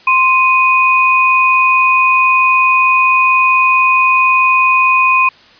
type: tone pair together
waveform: sine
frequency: 1046.5 / 2489 Hz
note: C6 / D#7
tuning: 0 / 0 cents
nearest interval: octave + minor third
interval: 1500 cents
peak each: -10 dBFS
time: 0.07-5.29 s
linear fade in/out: 5 ms
effects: white hiss -43 dBFS RMS until 5.59 s + resampled to 11025 Hz